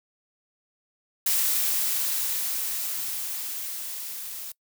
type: noise with level ramp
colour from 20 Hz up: blue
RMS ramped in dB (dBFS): -23 to -37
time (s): 1.26-4.52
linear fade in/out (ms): 5
effects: noise-tail reverb RT60 0.1 s tail -23 dB re dry